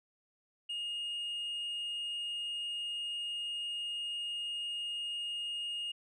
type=tone; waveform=sine; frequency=2851 Hz; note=F7; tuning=35 cents sharp; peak=-33 dBFS; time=0.69-5.92 s; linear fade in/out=10 ms; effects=tanh soft clip ceiling -34 dBFS